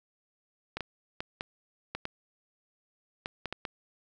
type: clicks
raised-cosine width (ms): 0.3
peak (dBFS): -18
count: 10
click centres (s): 0.77 / 0.807 / 1.205 / 1.409 / 1.95 / 2.054 / 3.259 / 3.457 / 3.526 / 3.652
effects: none